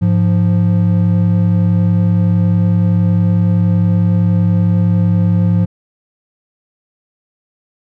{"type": "tone pair together", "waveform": "triangle", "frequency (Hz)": [103.83, 174.62], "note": ["G#2", "F3"], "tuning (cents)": [0, 0], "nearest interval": "major sixth", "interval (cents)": 900, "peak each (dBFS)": -10, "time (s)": [0.01, 5.66], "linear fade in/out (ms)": 20, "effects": []}